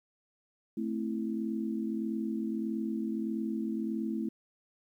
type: chord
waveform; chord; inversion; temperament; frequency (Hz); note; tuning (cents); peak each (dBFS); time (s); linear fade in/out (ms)
sine; A minor; none; equal; 220 / 261.6 / 329.6; A3 / C4 / E4; 0 / 0 / 0; -33 / -38 / -36; 0.77-4.29; 5
effects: 11-bit